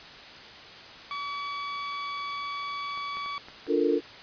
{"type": "tone", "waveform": "sawtooth", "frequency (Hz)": 1139, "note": "C#6", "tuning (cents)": 47, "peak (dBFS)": -28, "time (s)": [1.11, 3.38], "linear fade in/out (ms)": 0}
{"type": "clicks", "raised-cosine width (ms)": 0.5, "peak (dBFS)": -30, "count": 5, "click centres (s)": [2.976, 3.17, 3.261, 3.485, 3.668]}
{"type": "chord", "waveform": "sine", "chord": "Bb major seventh", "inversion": "first", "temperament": "equal", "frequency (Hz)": [293.7, 349.2, 440, 466.2], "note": ["D4", "F4", "A4", "Bb4"], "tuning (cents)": [0, 0, 0, 0], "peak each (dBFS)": -27, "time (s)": [3.67, 4.01], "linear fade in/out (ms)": 50}
{"effects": ["white hiss -45 dBFS RMS until 4.22 s", "resampled to 11025 Hz"]}